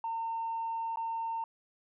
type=tone with dropouts; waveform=sine; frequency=910 Hz; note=A#5; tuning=42 cents flat; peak=-31 dBFS; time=0.04-1.44 s; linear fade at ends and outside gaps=2 ms; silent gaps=0.959-0.971 s; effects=tanh soft clip ceiling -28 dBFS